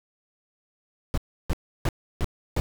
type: noise bursts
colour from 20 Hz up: brown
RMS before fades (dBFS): -23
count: 5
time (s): 1.14-2.6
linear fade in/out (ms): 0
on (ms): 36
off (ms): 320
effects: none